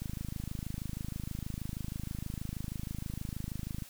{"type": "click train", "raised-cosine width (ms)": 5, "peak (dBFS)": -25, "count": 101, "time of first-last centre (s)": [0.02, 3.822], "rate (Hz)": 26.3, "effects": ["white hiss -53 dBFS RMS until 3.89 s"]}